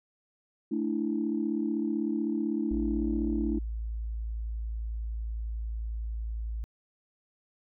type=chord; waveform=sine; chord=A suspended fourth; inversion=none; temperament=equal; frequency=220 / 293.7 / 329.6 Hz; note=A3 / D4 / E4; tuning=0 / 0 / 0 cents; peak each=-31 dBFS; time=0.71-3.59 s; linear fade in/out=10 ms
type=tone; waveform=sine; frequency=55.5 Hz; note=A1; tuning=16 cents sharp; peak=-31 dBFS; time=2.71-6.64 s; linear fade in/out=0 ms
effects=tanh soft clip ceiling -17 dBFS